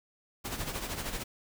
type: noise with tremolo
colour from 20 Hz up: pink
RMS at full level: -34 dBFS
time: 0.44-1.24 s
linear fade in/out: 20 ms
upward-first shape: sine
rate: 13 Hz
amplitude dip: 60%
effects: none